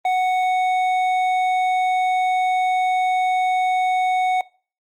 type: tone with hard clipping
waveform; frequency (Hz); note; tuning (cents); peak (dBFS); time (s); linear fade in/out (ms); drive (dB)
triangle; 740; F#5; 0; -18; 0.05-4.41; 2; 11
effects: noise-tail reverb RT60 0.4 s tail -22 dB re dry + Opus 32 kbps